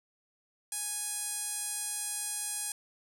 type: tone with band-pass filter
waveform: sawtooth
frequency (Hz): 830.6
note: G#5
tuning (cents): 0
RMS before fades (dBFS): -36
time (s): 0.72-2.72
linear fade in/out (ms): 2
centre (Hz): 9200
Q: 3.4
effects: none